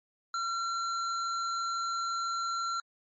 square tone, 1363 Hz, F6, 43 cents flat, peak -31 dBFS, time 0.34-2.8 s, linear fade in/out 2 ms, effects MP3 32 kbps

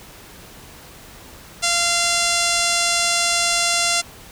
5% pulse tone with low-pass filter, 690 Hz, F5, 21 cents flat, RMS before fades -19 dBFS, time 1.62-4.02 s, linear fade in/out 20 ms, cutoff 8800 Hz, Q 1.2, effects pink hiss -42 dBFS RMS until 4.31 s

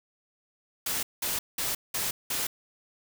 white noise bursts, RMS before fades -30 dBFS, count 5, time 0.86-2.47 s, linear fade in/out 5 ms, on 170 ms, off 190 ms, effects none

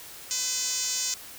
5% pulse tone with band-pass filter, 506 Hz, B4, 42 cents sharp, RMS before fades -29 dBFS, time 0.31-1.14 s, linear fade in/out 0 ms, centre 6900 Hz, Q 2.9, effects white hiss -44 dBFS RMS until 1.38 s

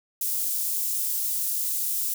white high-pass noise, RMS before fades -27 dBFS, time 0.21-2.14 s, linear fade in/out 5 ms, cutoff 8500 Hz, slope 12 dB/octave, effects none

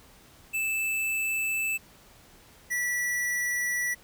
square tone pair in turn, 2633 / 1953.2 Hz, E7 / B6, -3 / -20 cents, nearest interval perfect fourth, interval 517 cents, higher first, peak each -27 dBFS, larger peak neither, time 0.53-1.78 / 2.7-3.95 s, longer neither, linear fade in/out 20 ms, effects pink hiss -55 dBFS RMS until 4.03 s

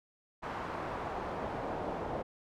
brown noise with band-pass filter sweep, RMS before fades -38 dBFS, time 0.42-2.23 s, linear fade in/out 20 ms, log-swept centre 1100 to 650 Hz, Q 1.3, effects none

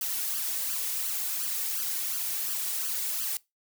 blue noise with flanger, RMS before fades -31 dBFS, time 0.01-3.37 s, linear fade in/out 2 ms, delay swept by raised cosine 0.65 to 2.75 ms, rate 2.8 Hz, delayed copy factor +0.75, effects noise-tail reverb RT60 0.2 s tail -21 dB re dry

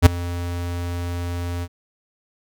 square tone with ADSR envelope, 87.2 Hz, F2, 2 cents flat, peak -4 dBFS, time 0.02-1.68 s, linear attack 40 ms, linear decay 10 ms, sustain -21 dB, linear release 52 ms, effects none

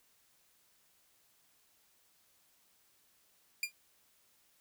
sawtooth tone with exponential decay, 2400 Hz, D7, 37 cents sharp, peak -25 dBFS, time 3.63-3.72 s, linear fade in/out 2 ms, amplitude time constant 19 ms, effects white hiss -70 dBFS RMS until 4.6 s

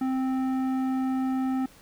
triangle tone with tanh clipping, 261.6 Hz, C4, in tune, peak -26 dBFS, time 0.01-1.66 s, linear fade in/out 5 ms, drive 16 dB, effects pink hiss -54 dBFS RMS until 1.81 s

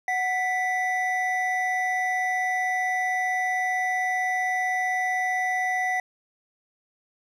triangle tone pair together, 740 / 1975.6 Hz, F#5 / B6, 0 / 0 cents, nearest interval octave + perfect fourth, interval 1700 cents, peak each -24 dBFS, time 0.08-6 s, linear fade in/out 2 ms, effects none

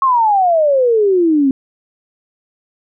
sine exponential sweep, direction down, 1100 to 261.6 Hz, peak -9 dBFS, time 0.02-1.51 s, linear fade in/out 2 ms, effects none

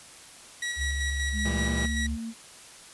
sawtooth tone with tremolo, 1923 Hz, B6, 47 cents flat, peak -25 dBFS, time 0.62-2.07 s, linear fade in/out 5 ms, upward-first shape square, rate 5.2 Hz, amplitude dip 35%
sine tone with vibrato, 70.2 Hz, C#2, 22 cents sharp, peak -28 dBFS, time 0.76-2.18 s, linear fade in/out 50 ms, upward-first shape square, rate 14 Hz, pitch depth 33 cents each way
sine tone with pitch glide, 212.2 to 227.4 Hz, G#3 to A#3, +38 to -43 cents, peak -32 dBFS, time 1.32-2.34 s, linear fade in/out 50 ms, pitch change +119 cents, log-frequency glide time 1.52-1.72 s
sawtooth chord, E diminished, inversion second, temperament equal with one note detuned, 116.54 / 164.81 / 199.88 Hz, Bb2 / E3 / G3, 0 / 0 / +34 cents, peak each -31 dBFS, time 1.45-1.86 s, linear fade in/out 5 ms
effects white hiss -48 dBFS RMS until 2.93 s + resampled to 24000 Hz

